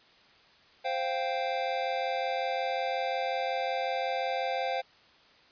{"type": "chord", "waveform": "square", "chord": "C suspended fourth", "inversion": "none", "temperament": "equal", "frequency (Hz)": [523.3, 698.5, 784], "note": ["C5", "F5", "G5"], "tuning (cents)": [0, 0, 0], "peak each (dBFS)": -34, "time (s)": [0.84, 4.82], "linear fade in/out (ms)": 20, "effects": ["white hiss -59 dBFS RMS until 5.51 s", "resampled to 11025 Hz"]}